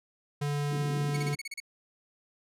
square tone, 145 Hz, D3, 22 cents flat, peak -29 dBFS, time 0.41-1.35 s, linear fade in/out 10 ms
pink band-pass noise, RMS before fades -40 dBFS, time 0.7-1.36 s, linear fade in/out 20 ms, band 140 to 400 Hz, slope 48 dB/octave
sawtooth tone bursts, 2217 Hz, C#7, in tune, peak -32 dBFS, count 8, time 1.14-1.602 s, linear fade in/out 5 ms, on 28 ms, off 34 ms
effects low-pass 12000 Hz 12 dB/octave

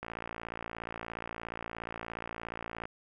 click train, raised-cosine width 0.5 ms, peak -23 dBFS, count 162, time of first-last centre 0.03-2.855 s, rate 57 Hz, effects none

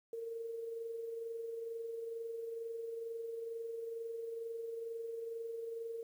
sine tone with amplitude modulation, 458.6 Hz, A#4, 28 cents flat, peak -38 dBFS, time 0.13-6.03 s, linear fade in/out 2 ms, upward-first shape sine, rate 22.2 Hz, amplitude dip 40%, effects 11-bit

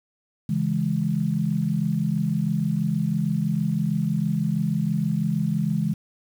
sine chord, C# minor, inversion none, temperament equal, 138.59 / 164.81 / 207.7 Hz, C#3 / E3 / G#3, 0 / 0 / 0 cents, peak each -27 / -24 / -25 dBFS, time 0.49-5.94 s, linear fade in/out 5 ms, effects 8-bit

